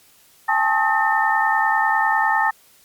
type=tone cluster; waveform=sine; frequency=804 / 874 / 1084 / 1272 / 1809 Hz; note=G5 / A5 / C#6 / D#6 / A6; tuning=+44 / -12 / -39 / +38 / +48 cents; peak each=-23 / -19 / -28 / -24 / -20 dBFS; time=0.48-2.51 s; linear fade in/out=10 ms; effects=white hiss -53 dBFS RMS until 2.84 s + MP3 96 kbps